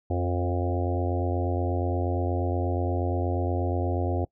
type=harmonic tone with a mistuned harmonic; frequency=88.4 Hz; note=F2; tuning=22 cents sharp; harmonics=1 / 3 / 4 / 5 / 6 / 7 / 8 / 9; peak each=-26 / -33 / -32 / -37 / -36 / -38 / -35 / -40 dBFS; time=0.1-4.25 s; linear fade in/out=5 ms; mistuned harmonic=5; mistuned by=+16 cents; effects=noise-tail reverb RT60 0.1 s tail -23 dB re dry